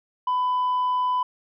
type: tone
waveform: sine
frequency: 1000 Hz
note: B5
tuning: 21 cents sharp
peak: -18 dBFS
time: 0.27-1.23 s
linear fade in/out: 5 ms
effects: tanh soft clip ceiling -19 dBFS